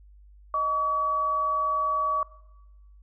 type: tone pair together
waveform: sine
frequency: 622.3 / 1137.4 Hz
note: D#5 / C#6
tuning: 0 / +44 cents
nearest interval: minor seventh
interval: 1044 cents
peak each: -34 / -23 dBFS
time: 0.54-2.23 s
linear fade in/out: 2 ms
effects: noise-tail reverb RT60 1.0 s tail -20 dB re dry + added 50 Hz sine -49 dBFS peak until 3.02 s